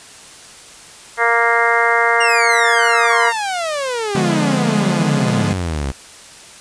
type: harmonic tone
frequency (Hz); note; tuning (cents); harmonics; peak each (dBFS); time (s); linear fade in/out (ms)
233.1; A#3; 0; 2 / 3 / 4 / 5 / 6 / 7 / 8 / 9; -20 / -20 / -20 / -20 / -20 / -20 / -20 / -20; 1.17-3.33; 50
type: exponential sweep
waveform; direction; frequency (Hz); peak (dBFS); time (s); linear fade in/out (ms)
sawtooth; down; 2867 to 65; -15; 2.2-5.92; 10
type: chord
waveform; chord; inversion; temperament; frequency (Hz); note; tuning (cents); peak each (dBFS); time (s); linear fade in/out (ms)
45% pulse; D diminished seventh; none; equal; 146.83 / 174.61 / 207.7 / 246.9; D3 / F3 / Ab3 / Cb4; 0 / 0 / 0 / 0; -21 / -21 / -19 / -24; 4.15-5.53; 2
effects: white hiss -39 dBFS RMS until 6.6 s + resampled to 22050 Hz